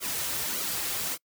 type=noise with flanger; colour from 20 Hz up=white; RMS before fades=-31 dBFS; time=0-1.18 s; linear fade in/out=50 ms; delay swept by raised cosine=1.1 to 4.8 ms; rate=1.7 Hz; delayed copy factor=-0.6; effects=noise-tail reverb RT60 0.1 s tail -26 dB re dry